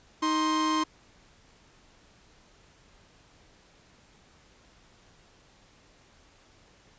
45% pulse tone pair together, 313 / 1052.8 Hz, D#4 / C6, +10 / +10 cents, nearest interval octave + major sixth, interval 2100 cents, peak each -27 dBFS, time 0.22-0.84 s, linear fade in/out 10 ms, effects pink hiss -59 dBFS RMS until 6.98 s + resampled to 16000 Hz

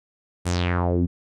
sawtooth tone with low-pass filter sweep, 88.3 Hz, F2, 20 cents sharp, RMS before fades -22 dBFS, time 0.45-1.07 s, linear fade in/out 20 ms, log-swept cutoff 10000 to 200 Hz, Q 3.5, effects none

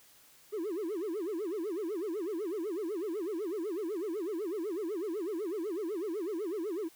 triangle tone with vibrato, 375.2 Hz, F#4, 24 cents sharp, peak -30 dBFS, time 0.52-6.89 s, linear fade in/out 20 ms, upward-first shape sine, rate 8 Hz, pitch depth 280 cents each way, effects tanh soft clip ceiling -27 dBFS + white hiss -60 dBFS RMS until 6.95 s

